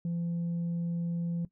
sine tone, 170.5 Hz, F3, 41 cents flat, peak -27 dBFS, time 0.05-1.45 s, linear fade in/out 2 ms, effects noise-tail reverb RT60 0.1 s tail -18 dB re dry + tanh soft clip ceiling -28 dBFS

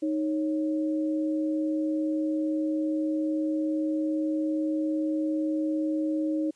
sine tone pair together, 311.1 / 551.3 Hz, D#4 / C#5, 0 / -10 cents, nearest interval minor seventh, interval 990 cents, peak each -25 / -34 dBFS, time 0.02-6.51 s, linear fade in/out 10 ms, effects white hiss -65 dBFS RMS until 6.55 s + resampled to 22050 Hz

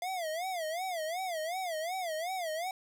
square tone with vibrato, 687 Hz, F5, 29 cents flat, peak -34 dBFS, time 0.02-2.71 s, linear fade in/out 2 ms, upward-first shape sine, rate 2.7 Hz, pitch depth 180 cents each way, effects none

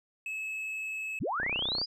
triangle tone, 2589 Hz, E7, 32 cents flat, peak -32 dBFS, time 0.26-1.19 s, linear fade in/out 2 ms
sine linear sweep, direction up, 36.34 to 5000 Hz, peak -29 dBFS, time 1.2-1.86 s, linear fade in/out 20 ms
click train, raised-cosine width 1 ms, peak -24 dBFS, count 14, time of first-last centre 1.4-1.815 s, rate 31.3 Hz
effects resampled to 32000 Hz

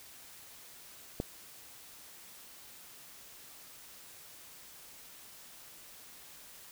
click, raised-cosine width 2 ms, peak -19 dBFS, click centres 1.201 s, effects white hiss -53 dBFS RMS until 6.71 s

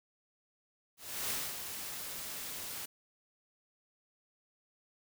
white noise with ADSR envelope, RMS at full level -35 dBFS, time 0.97-2.86 s, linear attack 330 ms, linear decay 240 ms, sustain -7 dB, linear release 8 ms, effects none

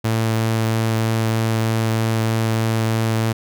sawtooth tone, 112.1 Hz, A2, 33 cents sharp, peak -13 dBFS, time 0.04-3.33 s, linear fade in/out 10 ms, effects none

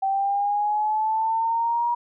sine linear sweep, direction up, 772 to 957 Hz, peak -20 dBFS, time 0.02-1.95 s, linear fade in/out 10 ms, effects none

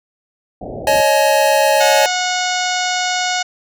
white low-pass noise, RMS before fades -28 dBFS, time 0.61-1.01 s, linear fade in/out 5 ms, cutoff 760 Hz, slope 96 dB/octave
square chord, C# suspended second, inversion none, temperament equal with one note detuned, 554.4 / 622.3 / 849.5 Hz, C#5 / D#5 / G#5, 0 / 0 / +39 cents, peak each -16 dBFS, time 0.87-2.06 s, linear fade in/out 2 ms
harmonic tone, 729 Hz, F#5, 26 cents flat, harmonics 1 / 2 / 3 / 4 / 5 / 6 / 7 / 8 / 9 / 10, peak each -20 / -23 / -25 / -26 / -27 / -28 / -28 / -29 / -30 / -30 dBFS, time 1.8-3.43 s, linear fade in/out 10 ms
effects none

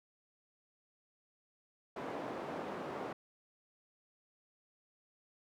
white band-pass noise, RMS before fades -42 dBFS, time 1.96-3.13 s, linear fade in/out 5 ms, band 210 to 730 Hz, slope 12 dB/octave, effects none

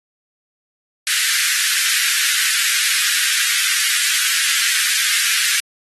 pink high-pass noise, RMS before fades -18 dBFS, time 1.07-5.6 s, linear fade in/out 0 ms, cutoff 1500 Hz, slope 48 dB/octave, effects AAC 32 kbps

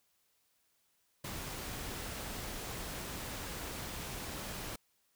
pink noise, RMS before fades -42 dBFS, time 1.24-4.76 s, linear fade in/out 5 ms, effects white hiss -75 dBFS RMS until 5.15 s

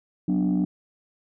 sine chord, B minor, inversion second, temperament equal with one note detuned, 185 / 246.2 / 293.7 Hz, F#3 / B3 / D4, 0 / -5 / 0 cents, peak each -21 / -26 / -23 dBFS, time 0.28-0.65 s, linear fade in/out 5 ms, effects tanh soft clip ceiling -16 dBFS

